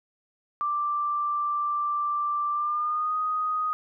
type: tone with pitch glide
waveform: sine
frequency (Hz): 1177 to 1247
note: D6 to D#6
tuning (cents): +3 to +3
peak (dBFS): -24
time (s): 0.61-3.73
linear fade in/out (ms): 0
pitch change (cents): +100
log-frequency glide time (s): 2.52-3.16
effects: none